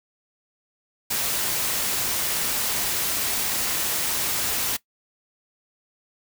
white noise, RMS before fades -25 dBFS, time 1.1-4.77 s, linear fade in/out 10 ms, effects noise-tail reverb RT60 0.1 s tail -19 dB re dry

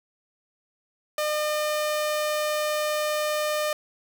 sawtooth tone, 605 Hz, D#5, 49 cents flat, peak -20 dBFS, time 1.18-3.73 s, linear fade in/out 2 ms, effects none

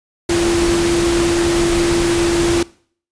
sine tone in noise, 341.9 Hz, F4, 37 cents flat, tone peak -14 dBFS, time 0.29-2.63 s, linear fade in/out 5 ms, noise pink, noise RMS -20 dBFS, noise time 0.29-2.63 s, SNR +3 dB, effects noise-tail reverb RT60 0.5 s tail -21 dB re dry + resampled to 22050 Hz

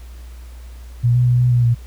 sine tone with pitch steps, 119.9 / 123.6 / 122.8 / 123.9 / 121.5 / 118.6 Hz, A#2 / B2 / B2 / B2 / B2 / A#2, +49 / +2 / -9 / +6 / -28 / +30 cents, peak -11 dBFS, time 1.03-1.75 s, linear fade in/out 20 ms, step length 120 ms, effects added 60 Hz sine -33 dBFS peak until 1.86 s + pink hiss -49 dBFS RMS until 1.86 s

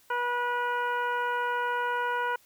harmonic tone, 486.1 Hz, B4, 28 cents flat, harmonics 1 / 2 / 3 / 4 / 5 / 6, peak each -34 / -29 / -31 / -43 / -45 / -46 dBFS, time 0.1-2.36 s, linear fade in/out 5 ms, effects white hiss -61 dBFS RMS until 2.45 s

